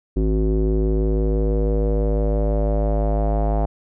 square tone with low-pass filter sweep, 53 Hz, G#1, 36 cents sharp, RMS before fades -19 dBFS, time 0.16-3.66 s, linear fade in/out 10 ms, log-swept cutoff 340 to 730 Hz, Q 4.2, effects none

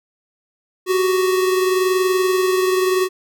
square tone pair together, 371.2 / 392 Hz, F#4 / G4, +6 / 0 cents, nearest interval minor second, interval 94 cents, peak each -16 / -26 dBFS, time 0.86-3.09 s, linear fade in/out 50 ms, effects none

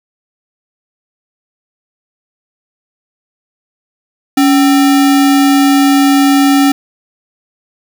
sine tone with sample-and-hold, 279.6 Hz, C#4, 15 cents sharp, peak -5 dBFS, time 4.37-6.72 s, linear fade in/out 5 ms, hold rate 1050 Hz, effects none

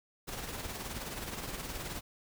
pink noise with tremolo, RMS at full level -38 dBFS, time 0.27-2.01 s, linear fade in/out 20 ms, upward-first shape triangle, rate 19 Hz, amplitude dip 55%, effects none

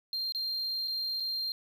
sine tone with dropouts, 4186 Hz, C8, in tune, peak -28 dBFS, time 0.13-1.52 s, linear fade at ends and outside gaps 1 ms, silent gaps 0.322-0.348 / 0.875-0.88 / 1.2-1.204 s, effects tanh soft clip ceiling -30 dBFS + 10-bit

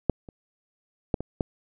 clicks, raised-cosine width 2 ms, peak -6 / -29 / -9 / -18 / -11 dBFS, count 5, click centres 0.097 / 0.288 / 1.142 / 1.206 / 1.408 s, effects none

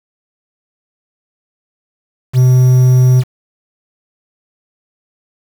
triangle tone with quantisation, 127.4 Hz, C3, 46 cents flat, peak -3 dBFS, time 2.33-3.24 s, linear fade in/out 50 ms, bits 5, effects none

